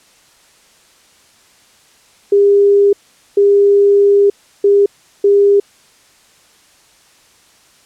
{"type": "tone bursts at uneven times", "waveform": "sine", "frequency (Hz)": 402.8, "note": "G4", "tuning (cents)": 47, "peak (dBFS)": -6, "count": 4, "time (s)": [[2.32, 2.93], [3.37, 4.3], [4.64, 4.86], [5.24, 5.6]], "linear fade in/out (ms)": 5, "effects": ["white hiss -49 dBFS RMS until 7.85 s", "low-pass 9000 Hz 12 dB/octave"]}